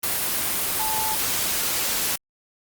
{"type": "tone in noise", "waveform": "sine", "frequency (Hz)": 873, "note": "A5", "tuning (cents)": -14, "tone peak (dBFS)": -26, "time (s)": [0.79, 1.15], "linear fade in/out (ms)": 5, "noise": "white", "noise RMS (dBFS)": -24, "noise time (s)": [0.03, 2.16], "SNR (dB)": -5, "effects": ["Opus 24 kbps"]}